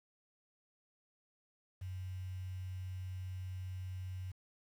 sine tone with quantisation, 92.5 Hz, F#2, in tune, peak -40 dBFS, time 1.81-4.32 s, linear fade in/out 10 ms, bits 10, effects none

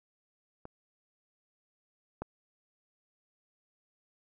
clicks, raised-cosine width 1 ms, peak -30 / -22 dBFS, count 2, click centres 0.654 / 2.22 s, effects none

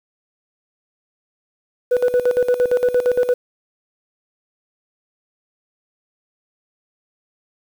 sine tone with tremolo, 493.9 Hz, B4, in tune, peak -9 dBFS, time 1.91-3.34 s, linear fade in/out 10 ms, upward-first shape square, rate 8.7 Hz, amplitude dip 80%, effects tanh soft clip ceiling -11 dBFS + 7-bit

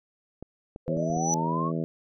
clicks, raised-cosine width 2 ms, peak -25 dBFS, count 5, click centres 0.426 / 0.761 / 0.97 / 1.101 / 1.169 s
sine linear sweep, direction up, 493.9 to 1130 Hz, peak -28 dBFS, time 0.86-1.72 s, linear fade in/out 50 ms
harmonic tone, 81.4 Hz, E2, 21 cents flat, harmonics 2 / 3 / 4 / 5 / 6 / 7 / 8, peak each -29 / -33 / -35 / -37 / -39 / -40 / -41 dBFS, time 0.88-1.84 s, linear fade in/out 0 ms
sine tone with exponential growth, 5940 Hz, F#8, 6 cents sharp, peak -22 dBFS, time 0.97-1.34 s, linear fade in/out 0 ms, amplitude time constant 80 ms
effects none

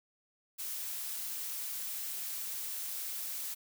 blue noise, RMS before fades -39 dBFS, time 0.58-3.55 s, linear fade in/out 20 ms, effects none

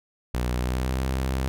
sawtooth tone with pitch glide, 61.4 to 65.43 Hz, B1 to C2, -9 to +1 cents, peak -20 dBFS, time 0.34-1.48 s, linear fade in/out 0 ms, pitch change +110 cents, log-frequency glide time 0.55-1.02 s, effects none

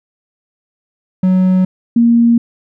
triangle / sine tone pair in turn, 185.5 / 234.2 Hz, F#3 / A#3, +5 / +8 cents, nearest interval major third, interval 403 cents, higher second, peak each -6 dBFS, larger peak neither, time 1.23-1.65 / 1.96-2.38 s, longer neither, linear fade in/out 5 ms, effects none

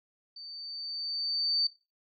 sine tone with level ramp, 4579 Hz, D8, 45 cents flat, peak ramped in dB -43 to -24 dBFS, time 0.36-1.67 s, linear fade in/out 5 ms, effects noise-tail reverb RT60 0.3 s tail -17 dB re dry

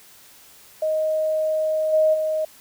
sine tone with level steps, 625 Hz, D#5, 8 cents sharp, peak -19 / -14 / -20 dBFS, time 0.82-2.45 s, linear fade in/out 5 ms, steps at 1.92 / 2.13 s, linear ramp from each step 20 ms, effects white hiss -49 dBFS RMS until 2.6 s

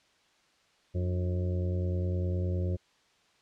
harmonic tone with a mistuned harmonic, 89.7 Hz, F2, 47 cents sharp, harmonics 1 / 2 / 3 / 4 / 5 / 6 / 7, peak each -28 / -37 / -47 / -39 / -47 / -42 / -51 dBFS, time 0.94-2.77 s, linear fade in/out 20 ms, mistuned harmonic 3, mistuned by +120 cents, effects white hiss -66 dBFS RMS until 3.41 s + low-pass 5000 Hz 12 dB/octave

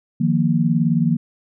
sine chord, Eb suspended second, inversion none, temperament just, 155.56 / 175.01 / 233.3 Hz, Eb3 / F3 / Bb3, 0 / +4 / +2 cents, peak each -19 dBFS, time 0.2-1.17 s, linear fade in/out 10 ms, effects none

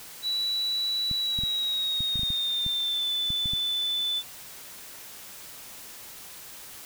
sine tone with pitch glide, 3936 to 3507 Hz, B7 to A7, -7 to -6 cents, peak -25 dBFS, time 0.22-4.23 s, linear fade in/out 50 ms, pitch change -199 cents, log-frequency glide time 1.15-3.11 s
clicks, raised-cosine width 5 ms, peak -23 dBFS, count 12, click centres 1.113 / 1.389 / 1.436 / 2.006 / 2.157 / 2.194 / 2.233 / 2.304 / 2.664 / 3.304 / 3.458 / 3.535 s
effects white hiss -44 dBFS RMS until 6.85 s

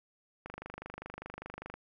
click train, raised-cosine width 0.5 ms, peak -27 dBFS, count 33, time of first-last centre 0.46-1.74 s, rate 25 Hz, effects none

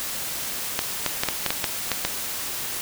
clicks, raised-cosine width 0.2 ms, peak -4 dBFS, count 9, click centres 0.791 / 1.063 / 1.235 / 1.287 / 1.463 / 1.505 / 1.642 / 1.917 / 2.05 s, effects white hiss -30 dBFS RMS until 2.81 s

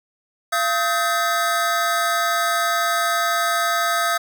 square tone cluster, 684 / 1270 / 1558 / 1788 Hz, F5 / D#6 / G6 / A6, -36 / +35 / -11 / +27 cents, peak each -24 / -22 / -26 / -31 dBFS, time 0.52-4.18 s, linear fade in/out 10 ms, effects none

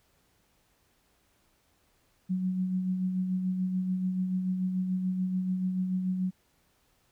sine tone with tremolo, 185 Hz, F#3, in tune, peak -25 dBFS, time 2.29-6.31 s, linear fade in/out 20 ms, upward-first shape sine, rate 6.9 Hz, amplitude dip 40%, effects pink hiss -69 dBFS RMS until 7.11 s

